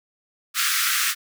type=high-pass noise; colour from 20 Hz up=pink; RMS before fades=-22 dBFS; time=0.54-1.15 s; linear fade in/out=50 ms; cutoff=1200 Hz; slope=96 dB/octave; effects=none